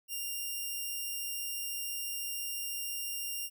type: tone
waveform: 5% pulse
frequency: 2794 Hz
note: F7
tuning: in tune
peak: -26 dBFS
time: 0.08-3.5 s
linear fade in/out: 50 ms
effects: none